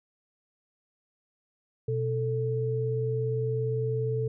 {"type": "tone pair together", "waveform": "sine", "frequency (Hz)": [124.08, 441.3], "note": ["B2", "A4"], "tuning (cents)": [9, 5], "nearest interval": "octave + minor seventh", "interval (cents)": 2196, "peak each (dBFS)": [-28, -29], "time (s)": [1.88, 4.28], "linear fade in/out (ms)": 5, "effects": []}